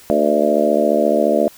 harmonic tone with a mistuned harmonic, 74.5 Hz, D2, 25 cents sharp, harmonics 3 / 4 / 5 / 6 / 7 / 8 / 9, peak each -21 / -21 / -22 / -22 / -21 / -17 / -20 dBFS, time 0.1-1.48 s, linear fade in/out 0 ms, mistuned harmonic 9, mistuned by -16 cents, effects white hiss -44 dBFS RMS until 1.57 s

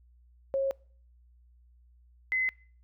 sine tone pair in turn, 543 / 2041 Hz, C#5 / C7, -36 / -44 cents, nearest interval octave + major seventh, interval 2292 cents, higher second, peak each -25 dBFS, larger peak neither, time 0.54-0.71 / 2.32-2.49 s, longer neither, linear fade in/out 0 ms, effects noise-tail reverb RT60 0.5 s tail -26 dB re dry + added 60 Hz sine -57 dBFS peak until 2.83 s

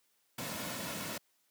pink noise with comb filter, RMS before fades -39 dBFS, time 0.38-1.18 s, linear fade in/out 5 ms, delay 2.5 ms, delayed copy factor -0.5, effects white hiss -74 dBFS RMS until 1.5 s + high-pass 150 Hz 12 dB/octave

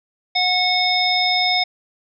harmonic tone with a mistuned harmonic, 730 Hz, F#5, 24 cents flat, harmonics 1 / 3 / 5 / 7, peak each -21 / -21 / -21 / -21 dBFS, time 0.35-1.64 s, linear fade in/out 10 ms, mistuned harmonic 7, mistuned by +15 cents, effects none

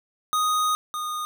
square tone pair in turn, 1244.5 / 1230.2 Hz, D#6 / D#6, 0 / -20 cents, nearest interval unison, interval 20 cents, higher first, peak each -21 / -28 dBFS, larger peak first, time 0.33-0.75 / 0.94-1.25 s, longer first, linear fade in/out 0 ms, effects none

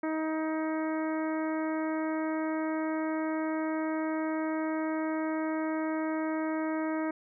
harmonic tone, 315.3 Hz, D#4, 23 cents sharp, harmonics 1 / 2 / 3 / 4 / 5 / 6 / 7, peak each -30 / -36 / -40 / -42 / -44 / -46 / -47 dBFS, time 0.03-7.11 s, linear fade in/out 5 ms, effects none

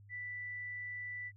sine tone, 1975.5 Hz, B6, in tune, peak -40 dBFS, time 0.09-1.32 s, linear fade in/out 50 ms, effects added 101 Hz sine -55 dBFS peak until 1.36 s

